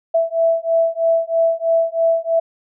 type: beating tone pair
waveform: sine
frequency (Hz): 659.3 / 662.4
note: E5 / E5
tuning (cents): 0 / +8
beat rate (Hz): 3.1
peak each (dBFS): -17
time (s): 0.14-2.4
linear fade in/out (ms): 10
effects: none